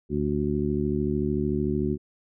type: harmonic tone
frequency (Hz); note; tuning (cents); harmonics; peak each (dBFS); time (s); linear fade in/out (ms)
73.42; D2; 0; 1 / 2 / 3 / 4 / 5; -32 / -30 / -28 / -31 / -28; 0.09-1.98; 50
effects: none